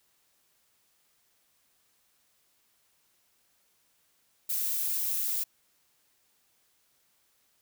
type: noise with amplitude modulation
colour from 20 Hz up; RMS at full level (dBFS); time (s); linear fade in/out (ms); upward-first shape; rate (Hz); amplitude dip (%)
violet; -28; 4.49-5.44; 10; sine; 234; 50
effects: white hiss -70 dBFS RMS until 7.61 s